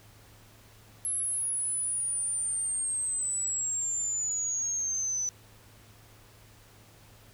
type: exponential sweep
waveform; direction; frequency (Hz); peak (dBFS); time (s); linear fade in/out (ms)
sine; down; 11060 to 5980; -28; 1.05-5.29; 0
effects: added 107 Hz sine -57 dBFS peak until 7.33 s + pink hiss -57 dBFS RMS until 7.33 s